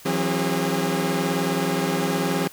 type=tone cluster; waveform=sawtooth; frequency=165 / 184 / 268.3 / 407.1 Hz; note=E3 / F#3 / C4 / G#4; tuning=+2 / -9 / +44 / -35 cents; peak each=-23 dBFS; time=0.05-2.48 s; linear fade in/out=10 ms; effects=white hiss -46 dBFS RMS until 2.52 s

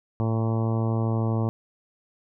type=harmonic tone; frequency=112.6 Hz; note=A2; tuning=40 cents sharp; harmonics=1 / 2 / 3 / 4 / 5 / 6 / 7 / 8 / 9 / 10; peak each=-23 / -29 / -33 / -35 / -37 / -39 / -40 / -41 / -42 / -43 dBFS; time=0.2-1.49 s; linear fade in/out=0 ms; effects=none

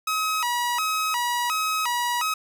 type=tone with vibrato; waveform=sawtooth; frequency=1108.7 Hz; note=C#6; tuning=in tune; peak=-19 dBFS; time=0.07-2.34 s; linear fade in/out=5 ms; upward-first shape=square; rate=1.4 Hz; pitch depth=240 cents each way; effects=none

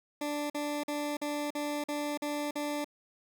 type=tone bursts; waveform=20% pulse; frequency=293.7 Hz; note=D4; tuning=in tune; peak=-27 dBFS; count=8; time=0.21-2.845 s; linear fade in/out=5 ms; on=290 ms; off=45 ms; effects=none

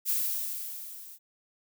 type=noise with level ramp; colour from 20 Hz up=violet; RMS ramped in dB=-26 to -48 dBFS; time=0.05-1.19 s; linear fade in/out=50 ms; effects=none

